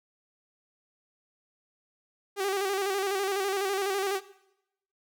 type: tone with vibrato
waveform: sawtooth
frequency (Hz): 392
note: G4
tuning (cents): 0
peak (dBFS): -23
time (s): 2.36-4.21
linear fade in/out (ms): 50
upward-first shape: square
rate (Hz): 12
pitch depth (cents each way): 51
effects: noise-tail reverb RT60 0.8 s tail -17 dB re dry